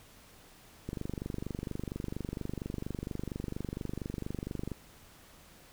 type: click train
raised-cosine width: 3 ms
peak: -23 dBFS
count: 94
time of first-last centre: 0.89-4.717 s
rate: 24.3 Hz
effects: pink hiss -57 dBFS RMS until 5.72 s